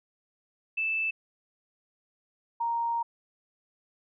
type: tone pair in turn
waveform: sine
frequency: 2637 / 932.3 Hz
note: E7 / A#5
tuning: 0 / 0 cents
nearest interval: octave + tritone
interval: 1800 cents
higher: first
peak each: -26 dBFS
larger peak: neither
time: 0.77-1.11 / 2.6-3.03 s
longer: second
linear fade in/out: 10 ms
effects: none